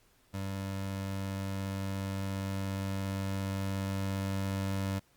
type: tone with level ramp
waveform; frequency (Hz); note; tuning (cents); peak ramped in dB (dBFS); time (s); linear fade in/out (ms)
25% pulse; 97.2; G2; -14; -31 to -27; 0.33-5; 20
effects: pink hiss -67 dBFS RMS until 5.16 s + Opus 48 kbps